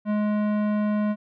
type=tone with tanh clipping; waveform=sine; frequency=210 Hz; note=G#3; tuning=19 cents sharp; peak=-23 dBFS; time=0.05-1.16 s; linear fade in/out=50 ms; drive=16 dB; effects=none